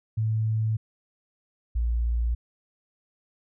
sine tone pair in turn, 110 / 58.27 Hz, A2 / A#1, 0 / 0 cents, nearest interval major seventh, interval 1100 cents, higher first, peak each -22 / -22 dBFS, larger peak neither, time 0.17-0.77 / 1.75-2.35 s, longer neither, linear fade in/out 10 ms, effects none

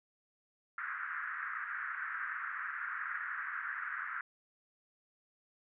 pink band-pass noise, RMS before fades -40 dBFS, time 0.78-4.21 s, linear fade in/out 2 ms, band 1300 to 1800 Hz, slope 48 dB/octave, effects none

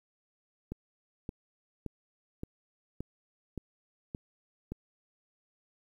click train, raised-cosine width 3 ms, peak -24 dBFS, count 8, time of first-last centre 0.72-4.72 s, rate 1.75 Hz, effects 10-bit

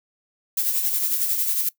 violet noise with tremolo, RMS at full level -21 dBFS, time 0.57-1.69 s, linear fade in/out 5 ms, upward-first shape sine, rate 11 Hz, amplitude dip 45%, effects noise-tail reverb RT60 0.1 s tail -20 dB re dry

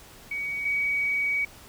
sine tone pair in turn, 2254 / 2262 Hz, C#7 / C#7, +28 / +34 cents, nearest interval unison, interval 6 cents, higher second, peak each -28 / -23 dBFS, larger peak second, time 0.31-0.65 / 0.65-1.45 s, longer second, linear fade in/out 5 ms, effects pink hiss -49 dBFS RMS until 1.68 s

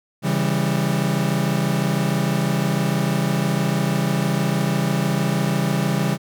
40% pulse chord, C# diminished, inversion none, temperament equal with one note detuned, 138.59 / 164.81 / 198.5 Hz, C#3 / E3 / G3, 0 / 0 / +22 cents, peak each -22 dBFS, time 0.22-6.18 s, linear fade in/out 50 ms, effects none

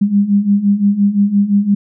sine beating tone pair, 198.5 / 204.3 Hz, G3 / G#3, +22 / -28 cents, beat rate 5.8 Hz, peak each -15 / -11 dBFS, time 0.01-1.75 s, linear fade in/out 10 ms, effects none

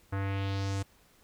square tone with low-pass filter sweep, 98 Hz, G2, in tune, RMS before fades -32 dBFS, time 0.12-0.83 s, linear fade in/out 10 ms, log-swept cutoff 1500 to 8400 Hz, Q 2, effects pink hiss -63 dBFS RMS until 1.23 s

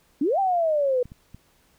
sine exponential two-way sweep, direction up then down, 260 to 798 to 486 Hz, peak -19 dBFS, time 0.21-1.03 s, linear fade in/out 5 ms, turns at 0.39 s
clicks, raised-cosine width 5 ms, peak -29 dBFS, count 3, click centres 1.056 / 1.119 / 1.346 s
effects pink hiss -62 dBFS RMS until 1.78 s

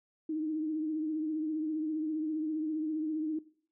sine tone with vibrato, 311.1 Hz, D#4, in tune, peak -31 dBFS, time 0.29-3.39 s, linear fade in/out 5 ms, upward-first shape triangle, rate 15 Hz, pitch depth 62 cents each way, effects noise-tail reverb RT60 0.5 s tail -19 dB re dry

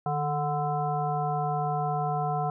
harmonic tone with a mistuned harmonic, 146.83 Hz, D3, in tune, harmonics 1 / 3 / 5 / 7 / 9, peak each -30 / -36 / -28 / -36 / -38 dBFS, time 0.06-2.5 s, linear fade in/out 2 ms, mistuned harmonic 1, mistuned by +58 cents, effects none

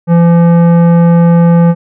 triangle tone with tanh clipping, 170 Hz, F3, 46 cents flat, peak -5 dBFS, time 0.07-1.75 s, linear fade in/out 50 ms, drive 18 dB, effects none

